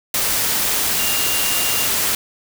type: tone in noise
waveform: sine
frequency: 2800 Hz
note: F7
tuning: 4 cents sharp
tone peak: -26 dBFS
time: 0.99-1.86 s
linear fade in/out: 2 ms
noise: white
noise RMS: -19 dBFS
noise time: 0.14-2.15 s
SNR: -10 dB
effects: none